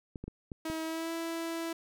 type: clicks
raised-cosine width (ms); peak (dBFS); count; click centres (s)
3; -27; 5; 0.158 / 0.24 / 0.28 / 0.518 / 0.7
type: tone with pitch glide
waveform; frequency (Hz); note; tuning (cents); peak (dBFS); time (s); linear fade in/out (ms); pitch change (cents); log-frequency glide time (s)
sawtooth; 320.4 to 330.9; E4 to E4; -49 to +7; -30; 0.65-1.73; 5; +56; 0.83-1.12
effects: none